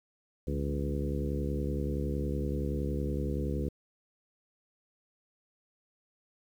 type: harmonic tone with a mistuned harmonic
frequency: 70.7 Hz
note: C#2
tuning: 35 cents sharp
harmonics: 1 / 2 / 3 / 4 / 5 / 6 / 7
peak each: -33 / -36 / -38 / -39 / -40 / -41 / -41 dBFS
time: 0.47-3.69 s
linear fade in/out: 5 ms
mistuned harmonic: 2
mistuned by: +71 cents
effects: 10-bit